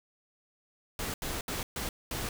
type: noise bursts at uneven times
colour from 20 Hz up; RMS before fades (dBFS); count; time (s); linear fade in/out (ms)
pink; -35; 5; 0.99-1.14 / 1.22-1.41 / 1.48-1.63 / 1.76-1.89 / 2.11-2.29; 2
effects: none